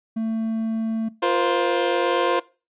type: tone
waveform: triangle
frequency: 223.4 Hz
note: A3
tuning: 27 cents sharp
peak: -20 dBFS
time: 0.16-1.09 s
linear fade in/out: 10 ms
type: chord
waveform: 25% pulse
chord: F suspended fourth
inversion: none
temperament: equal with one note detuned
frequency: 349.2 / 474.9 / 523.3 Hz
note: F4 / Bb4 / C5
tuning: 0 / +32 / 0 cents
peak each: -19 / -21 / -19 dBFS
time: 1.22-2.4 s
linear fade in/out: 10 ms
effects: noise-tail reverb RT60 0.3 s tail -20 dB re dry + resampled to 8000 Hz